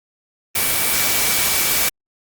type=tone in noise; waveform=sine; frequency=2300 Hz; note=D7; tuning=37 cents flat; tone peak=-27 dBFS; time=0.55-1.89 s; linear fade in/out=5 ms; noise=white; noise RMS=-18 dBFS; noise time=0.55-1.89 s; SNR=-12 dB; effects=Opus 32 kbps